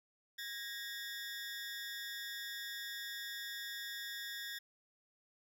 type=ring-modulated tone; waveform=20% pulse; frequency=1760 Hz; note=A6; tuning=in tune; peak=-34 dBFS; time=0.38-4.59 s; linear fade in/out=10 ms; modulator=120 Hz; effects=none